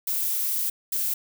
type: noise bursts at uneven times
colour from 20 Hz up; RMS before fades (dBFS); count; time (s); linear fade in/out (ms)
violet; -26; 2; 0.07-0.7 / 0.92-1.14; 5
effects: none